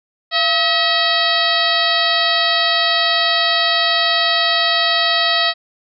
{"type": "harmonic tone with a mistuned harmonic", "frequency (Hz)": 641, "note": "E5", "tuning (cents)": -49, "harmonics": [1, 2, 3, 4, 5, 6, 7, 8], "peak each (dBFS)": [-21, -22, -20, -26, -22, -19, -21, -29], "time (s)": [0.31, 5.54], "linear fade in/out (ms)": 50, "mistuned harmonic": 1, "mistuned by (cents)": 110, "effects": []}